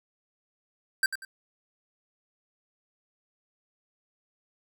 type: tone with echo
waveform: square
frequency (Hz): 1568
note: G6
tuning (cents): 0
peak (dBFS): -21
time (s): 1.03-1.06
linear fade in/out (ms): 2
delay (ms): 95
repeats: 2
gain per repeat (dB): -10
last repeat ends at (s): 1.25
effects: none